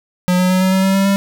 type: tone with pitch steps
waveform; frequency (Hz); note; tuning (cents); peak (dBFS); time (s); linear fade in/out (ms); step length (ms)
square; 180.5 / 182.81 / 185.15 / 187.51 / 189.91 / 192.34 / 194.8 / 197.29; F#3 / F#3 / F#3 / F#3 / F#3 / G3 / G3 / G3; -43 / -21 / +1 / +23 / +45 / -33 / -11 / +11; -12; 0.28-1.16; 0; 110
effects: none